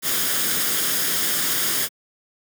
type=noise with comb filter; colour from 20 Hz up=white; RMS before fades=-22 dBFS; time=0.02-1.89 s; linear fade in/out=50 ms; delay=0.59 ms; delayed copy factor=+0.5; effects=high-pass 150 Hz 12 dB/octave